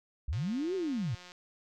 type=linear two-way sweep; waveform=sine; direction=up then down; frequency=52 to 392 to 97.6 Hz; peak=-30 dBFS; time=0.28-1.15 s; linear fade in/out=5 ms; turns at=0.75 s
type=click train; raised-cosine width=0.2 ms; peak=-33 dBFS; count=178; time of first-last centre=0.33-1.319 s; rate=179 Hz
effects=none